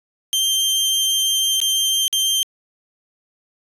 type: tone with dropouts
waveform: sawtooth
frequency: 3153 Hz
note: G7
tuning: 9 cents sharp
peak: -13 dBFS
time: 0.33-2.43 s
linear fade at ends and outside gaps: 0 ms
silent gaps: 1.602-1.615 / 2.08-2.128 s
effects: resampled to 32000 Hz